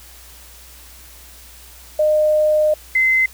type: tone pair in turn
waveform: sine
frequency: 611 / 2059 Hz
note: D#5 / C7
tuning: -32 / -28 cents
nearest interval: octave + major sixth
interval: 2104 cents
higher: second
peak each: -12 dBFS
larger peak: neither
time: 1.99-2.74 / 2.95-3.26 s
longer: first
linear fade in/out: 5 ms
effects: added 60 Hz sine -44 dBFS peak until 3.33 s + white hiss -43 dBFS RMS until 3.33 s